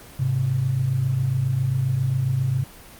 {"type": "tone pair together", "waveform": "sine", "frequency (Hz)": [105.4, 132.8], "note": ["G#2", "C3"], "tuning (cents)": [26, 26], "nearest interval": "major third", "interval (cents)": 400, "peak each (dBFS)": [-26, -20], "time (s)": [0.19, 2.64], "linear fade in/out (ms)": 10, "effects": ["pink hiss -44 dBFS RMS until 2.99 s", "Opus 24 kbps"]}